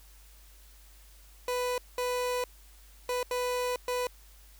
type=tone bursts at uneven times; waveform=30% pulse; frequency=495.7 Hz; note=B4; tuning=6 cents sharp; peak=-26 dBFS; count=5; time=1.48-1.78 / 1.98-2.44 / 3.09-3.23 / 3.31-3.76 / 3.88-4.07 s; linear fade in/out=2 ms; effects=added 50 Hz sine -53 dBFS peak until 4.59 s + white hiss -59 dBFS RMS until 4.59 s